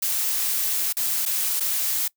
blue noise with dropouts, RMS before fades -24 dBFS, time 0.02-2.08 s, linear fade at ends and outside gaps 5 ms, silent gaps 0.927-0.968 / 1.254-1.26 / 1.598-1.605 s, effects noise-tail reverb RT60 0.1 s tail -23 dB re dry

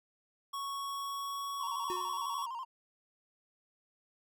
square tone with pitch glide, 1108.7 to 1119.6 Hz, C#6 to C#6, 0 to +17 cents, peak -37 dBFS, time 0.53-2.46 s, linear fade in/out 10 ms, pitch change +17 cents, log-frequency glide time 0.71-1.72 s
triangle tone with vibrato, 987.8 Hz, B5, in tune, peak -36 dBFS, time 1.59-2.65 s, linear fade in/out 20 ms, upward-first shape square, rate 12 Hz, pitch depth 100 cents each way
square tone with exponential decay, 362.5 Hz, F#4, 35 cents flat, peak -36 dBFS, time 1.9-2.31 s, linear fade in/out 0 ms, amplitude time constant 87 ms
effects none

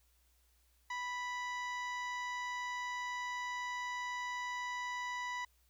harmonic tone with a mistuned harmonic, 986 Hz, B5, 3 cents flat, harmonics 1 / 2 / 3 / 4 / 5 / 6 / 7, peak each -40 / -41 / -54 / -53 / -59 / -58 / -59 dBFS, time 0.9-5.45 s, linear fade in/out 5 ms, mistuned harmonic 4, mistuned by -16 cents, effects added 60 Hz sine -70 dBFS peak until 5.69 s + white hiss -74 dBFS RMS until 5.69 s

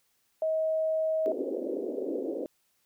sine tone, 635 Hz, D#5, 35 cents sharp, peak -25 dBFS, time 0.42-1.32 s, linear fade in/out 2 ms
white band-pass noise, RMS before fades -33 dBFS, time 1.26-2.46 s, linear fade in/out 0 ms, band 270 to 530 Hz, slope 48 dB/octave
effects white hiss -72 dBFS RMS until 2.85 s

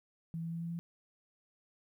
sine tone with pitch steps, 164.81 / 165.96 / 167.11 / 168.27 / 169.44 Hz, E3 / E3 / E3 / E3 / E3, 0 / +12 / +24 / +36 / +48 cents, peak -36 dBFS, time 0.34-0.79 s, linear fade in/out 0 ms, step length 90 ms, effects 12-bit

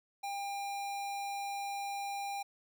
square tone, 800 Hz, G5, 35 cents sharp, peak -37 dBFS, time 0.23-2.43 s, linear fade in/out 10 ms, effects none

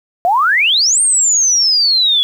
sine exponential two-way sweep, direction up then down, 672 to 8870 to 3347 Hz, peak -9 dBFS, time 0.25-2.23 s, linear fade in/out 0 ms, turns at 1.01 s, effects 7-bit

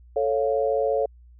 sine chord, A augmented, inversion none, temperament equal, 440 / 554.4 / 698.5 Hz, A4 / C#5 / E#5, 0 / 0 / 0 cents, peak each -24 / -23 / -28 dBFS, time 0.16-1.06 s, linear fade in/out 5 ms, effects added 60 Hz sine -47 dBFS peak until 1.39 s

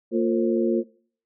sine tone cluster, 229.8 / 351.1 / 455.7 / 532 Hz, A#3 / F4 / A#4 / C5, -25 / +9 / -39 / +29 cents, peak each -23 / -22 / -27 / -29 dBFS, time 0.11-0.84 s, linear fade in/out 50 ms, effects noise-tail reverb RT60 0.5 s tail -21 dB re dry

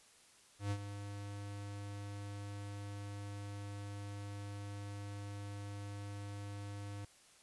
square tone with ADSR envelope, 101.4 Hz, G#2, 41 cents flat, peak -34 dBFS, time 0.59-7.05 s, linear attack 120 ms, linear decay 63 ms, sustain -10 dB, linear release 3 ms, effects white hiss -64 dBFS RMS until 7.42 s + resampled to 24000 Hz

